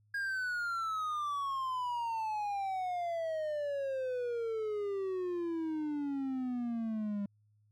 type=exponential sweep; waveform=triangle; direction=down; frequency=1636 to 199.5 Hz; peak=-31 dBFS; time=0.14-7.26 s; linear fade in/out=5 ms; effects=added 105 Hz sine -66 dBFS peak until 7.71 s